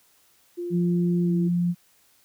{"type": "tone with pitch glide", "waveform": "sine", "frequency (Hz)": [349.2, 339.7], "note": ["F4", "F4"], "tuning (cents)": [0, -48], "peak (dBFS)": -28, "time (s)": [0.57, 1.49], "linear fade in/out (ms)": 20, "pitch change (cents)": -48, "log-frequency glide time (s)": [1.24, 1.32]}
{"type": "tone", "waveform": "sine", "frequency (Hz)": 174.61, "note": "F3", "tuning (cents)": 0, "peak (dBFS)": -20, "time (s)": [0.7, 1.75], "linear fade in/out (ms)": 50}
{"effects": ["white hiss -61 dBFS RMS until 2.24 s"]}